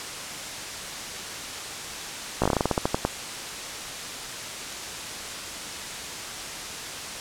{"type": "slowing click train", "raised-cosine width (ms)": 1, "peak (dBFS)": -7, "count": 14, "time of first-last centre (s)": [2.42, 3.05], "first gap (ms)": 16, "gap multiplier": 1.17, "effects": ["white hiss -34 dBFS RMS until 7.2 s", "low-pass 8000 Hz 12 dB/octave"]}